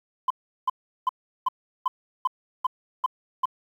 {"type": "tone bursts", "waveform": "sine", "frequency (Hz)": 1022, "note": "C6", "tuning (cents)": -41, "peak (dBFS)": -17, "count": 9, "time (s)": [0.28, 3.456], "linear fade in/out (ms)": 5, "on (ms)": 24, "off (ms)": 370, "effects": ["tanh soft clip ceiling -17 dBFS", "9-bit"]}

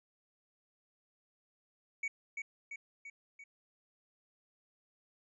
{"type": "tone with echo", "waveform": "triangle", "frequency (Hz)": 2250, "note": "C#7", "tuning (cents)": 25, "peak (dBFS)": -32, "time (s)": [2.03, 2.08], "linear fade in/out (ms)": 5, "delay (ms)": 340, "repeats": 4, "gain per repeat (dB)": -4, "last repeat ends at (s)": 3.44, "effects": ["resampled to 22050 Hz"]}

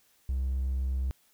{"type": "tone with vibrato", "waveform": "triangle", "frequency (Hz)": 65.41, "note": "C2", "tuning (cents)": 0, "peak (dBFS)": -24, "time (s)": [0.29, 1.11], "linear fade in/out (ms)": 0, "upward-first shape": "sine", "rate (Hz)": 8, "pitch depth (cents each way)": 8, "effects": ["tanh soft clip ceiling -22 dBFS", "white hiss -66 dBFS RMS until 1.33 s"]}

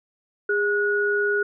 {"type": "tone pair together", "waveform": "sine", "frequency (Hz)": [408.9, 1457.2], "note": ["G#4", "F#6"], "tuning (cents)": [-27, -27], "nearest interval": "octave + minor seventh", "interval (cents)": 2200, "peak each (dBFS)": -22, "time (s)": [0.49, 1.43], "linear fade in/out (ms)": 5, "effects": []}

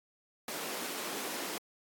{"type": "high-pass noise", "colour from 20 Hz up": "pink", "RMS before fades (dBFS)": -39, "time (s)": [0.48, 1.58], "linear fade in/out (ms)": 2, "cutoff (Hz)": 240, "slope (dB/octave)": 24, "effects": ["AAC 64 kbps"]}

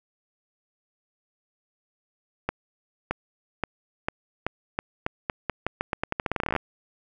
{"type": "accelerating click train", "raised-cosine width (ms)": 0.5, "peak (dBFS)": -10, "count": 27, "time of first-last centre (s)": [2.49, 6.563], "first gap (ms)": 620, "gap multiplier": 0.85, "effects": []}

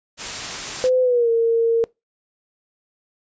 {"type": "noise", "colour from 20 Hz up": "white", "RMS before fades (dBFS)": -28, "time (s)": [0.17, 0.9], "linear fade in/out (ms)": 50}
{"type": "tone with pitch glide", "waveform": "sine", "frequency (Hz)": [510, 459.6], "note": ["C5", "A#4"], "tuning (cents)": [-44, -25], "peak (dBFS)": -14, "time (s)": [0.84, 1.84], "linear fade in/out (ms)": 0, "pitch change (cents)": -181, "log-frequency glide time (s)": [1.02, 1.3]}
{"effects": ["noise-tail reverb RT60 0.2 s tail -23 dB re dry", "resampled to 16000 Hz"]}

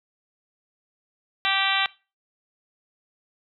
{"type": "harmonic tone", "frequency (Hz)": 389.7, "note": "G4", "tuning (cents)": -10, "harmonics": [2, 3, 4, 5, 6, 7, 8, 9, 10], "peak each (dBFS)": [-29, -29, -29, -29, -29, -29, -29, -29, -29], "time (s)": [1.45, 1.86], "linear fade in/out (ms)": 0, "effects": ["noise-tail reverb RT60 0.3 s tail -21 dB re dry"]}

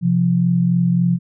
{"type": "tone pair together", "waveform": "sine", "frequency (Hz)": [130.99, 174.61], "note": ["C3", "F3"], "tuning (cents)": [2, 0], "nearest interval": "perfect fourth", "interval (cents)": 498, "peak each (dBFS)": [-19, -14], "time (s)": [0.01, 1.19], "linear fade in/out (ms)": 50, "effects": []}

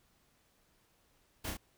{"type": "noise with echo", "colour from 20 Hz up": "pink", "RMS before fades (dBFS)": -39, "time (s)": [1.44, 1.51], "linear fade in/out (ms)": 10, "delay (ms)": 31, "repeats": 2, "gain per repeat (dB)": -3, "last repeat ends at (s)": 1.572, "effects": ["pink hiss -71 dBFS RMS until 1.77 s"]}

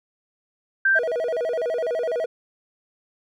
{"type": "tone", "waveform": "sine", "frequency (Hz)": 1570, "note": "G6", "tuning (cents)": 2, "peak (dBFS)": -15, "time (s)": [0.85, 0.99], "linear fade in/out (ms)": 5}
{"type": "tone with vibrato", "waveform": "triangle", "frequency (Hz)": 558, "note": "C#5", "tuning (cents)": 11, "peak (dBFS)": -20, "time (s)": [0.95, 2.26], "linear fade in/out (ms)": 10, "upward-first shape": "square", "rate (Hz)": 12, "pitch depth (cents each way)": 250}
{"effects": []}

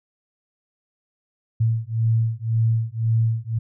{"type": "beating tone pair", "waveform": "sine", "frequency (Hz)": [112.3, 114.2], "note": ["A2", "A#2"], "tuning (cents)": [36, -35], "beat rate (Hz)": 1.9, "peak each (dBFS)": -21, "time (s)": [1.6, 3.59], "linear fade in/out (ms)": 10, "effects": []}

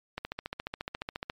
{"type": "click train", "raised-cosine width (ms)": 0.3, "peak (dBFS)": -18, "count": 17, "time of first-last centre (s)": [0.18, 1.299], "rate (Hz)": 14.3, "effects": ["MP3 64 kbps"]}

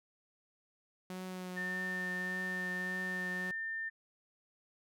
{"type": "tone with vibrato", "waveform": "sawtooth", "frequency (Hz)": 183.7, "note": "F#3", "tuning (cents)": -12, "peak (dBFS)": -37, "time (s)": [1.1, 3.51], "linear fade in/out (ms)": 2, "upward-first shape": "triangle", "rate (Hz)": 1.7, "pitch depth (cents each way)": 19}
{"type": "tone", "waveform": "sine", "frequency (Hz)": 1800, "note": "A6", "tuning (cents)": 39, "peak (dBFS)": -36, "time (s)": [1.56, 3.9], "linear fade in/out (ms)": 20}
{"effects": []}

